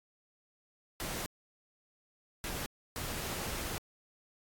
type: noise bursts at uneven times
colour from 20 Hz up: pink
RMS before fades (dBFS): -38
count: 3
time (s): 1-1.26 / 2.44-2.66 / 2.96-3.78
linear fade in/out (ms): 0
effects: AAC 64 kbps